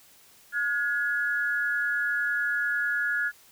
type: tone pair together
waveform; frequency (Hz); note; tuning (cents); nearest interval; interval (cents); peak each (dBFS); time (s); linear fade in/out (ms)
sine; 1438 / 1687; F#6 / G#6; -50 / +27; minor third; 277; -27; 0.52-3.32; 50
effects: white hiss -56 dBFS RMS until 3.51 s